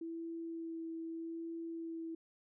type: tone with vibrato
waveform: sine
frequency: 329.6 Hz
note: E4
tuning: in tune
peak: -40 dBFS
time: 0.01-2.15 s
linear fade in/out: 5 ms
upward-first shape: sine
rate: 0.81 Hz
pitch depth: 12 cents each way
effects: none